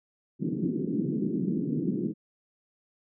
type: band-pass noise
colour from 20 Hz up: pink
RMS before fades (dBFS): -29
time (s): 0.39-2.14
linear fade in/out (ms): 50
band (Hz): 150 to 370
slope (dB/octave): 48
effects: none